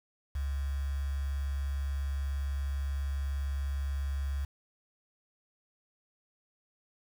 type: tone with quantisation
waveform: sine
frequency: 69.5 Hz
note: C#2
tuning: 5 cents sharp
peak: -30 dBFS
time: 0.35-4.45 s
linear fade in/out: 5 ms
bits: 8
effects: none